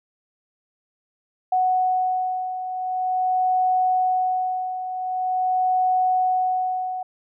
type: beating tone pair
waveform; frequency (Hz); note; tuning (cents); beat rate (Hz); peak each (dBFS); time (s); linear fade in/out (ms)
sine; 740 / 740.45; F#5 / F#5; 0 / +1; 0.45; -26 / -20; 1.52-7.03; 5
effects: none